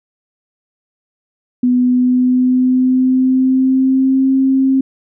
sine tone with pitch glide, 248.4 to 266.2 Hz, B3 to C4, +10 to +30 cents, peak -9 dBFS, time 1.63-4.81 s, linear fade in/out 5 ms, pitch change +120 cents, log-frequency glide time 1.74-4.29 s, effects none

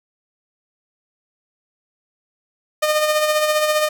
sawtooth tone with tremolo, 610 Hz, D#5, 34 cents flat, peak -10 dBFS, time 2.82-3.89 s, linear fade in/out 10 ms, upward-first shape sine, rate 15 Hz, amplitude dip 45%, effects none

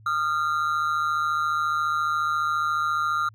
triangle ring-modulated tone, 1301 Hz, E6, 23 cents flat, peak -17 dBFS, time 0.06-3.29 s, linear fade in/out 5 ms, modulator 77.2 Hz, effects added 108 Hz sine -48 dBFS peak until 3.34 s

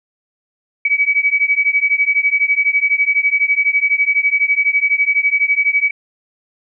sine beating tone pair, 2270 / 2282 Hz, C#7 / C#7, +41 / +50 cents, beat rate 12 Hz, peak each -15 dBFS, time 0.85-5.91 s, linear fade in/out 5 ms, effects none

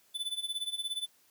square tone with tremolo, 3499 Hz, A7, 10 cents flat, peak -31 dBFS, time 0.14-1.07 s, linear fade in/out 20 ms, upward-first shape sine, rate 17 Hz, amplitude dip 85%, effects white hiss -66 dBFS RMS until 1.3 s + high-pass 100 Hz 12 dB/octave

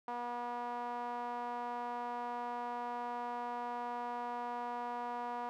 sawtooth tone with band-pass filter, 241.4 Hz, B3, 39 cents flat, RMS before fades -40 dBFS, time 0.08-5.49 s, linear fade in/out 0 ms, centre 890 Hz, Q 3.8, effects none

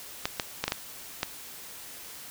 clicks, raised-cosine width 0.2 ms, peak -9 dBFS, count 6, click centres 0.255 / 0.398 / 0.64 / 0.68 / 0.721 / 1.231 s, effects white hiss -44 dBFS RMS until 2.3 s

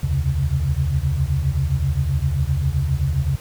sine tone cluster, 72.2 / 83.9 / 131.8 / 139.4 Hz, D2 / E2 / C3 / C#3, -29 / +31 / +13 / +10 cents, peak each -23 dBFS, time 0.03-3.36 s, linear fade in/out 5 ms, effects pink hiss -42 dBFS RMS until 3.4 s

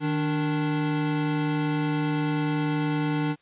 square tone pair together, 154.28 / 293.7 Hz, D#3 / D4, -14 / 0 cents, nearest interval major seventh, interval 1114 cents, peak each -27 dBFS, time 0-3.36 s, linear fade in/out 50 ms, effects white hiss -64 dBFS RMS until 3.41 s + resampled to 8000 Hz

